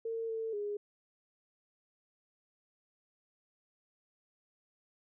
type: tone with pitch steps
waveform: sine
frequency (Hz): 454.3 / 447.9 / 412.4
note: A#4 / A4 / G#4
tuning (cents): -45 / +31 / -12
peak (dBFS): -34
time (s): 0.05-0.77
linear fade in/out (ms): 5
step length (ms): 240
effects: none